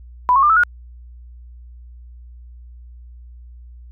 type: tone with pitch steps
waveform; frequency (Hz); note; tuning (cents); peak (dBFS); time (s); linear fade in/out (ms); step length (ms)
sine; 994 / 1090.2 / 1195.8 / 1311.6 / 1438.6; B5 / C#6 / D6 / E6 / F#6; +11 / -29 / +31 / -9 / -49; -10; 0.29-0.635; 0; 69
effects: added 60 Hz sine -37 dBFS peak until 3.91 s